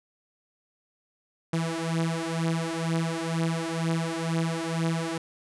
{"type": "beating tone pair", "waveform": "sawtooth", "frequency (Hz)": [163.5, 165.6], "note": ["E3", "E3"], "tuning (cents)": [-14, 8], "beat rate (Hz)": 2.1, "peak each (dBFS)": -25, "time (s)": [1.53, 5.18], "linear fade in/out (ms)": 5, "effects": ["resampled to 24000 Hz"]}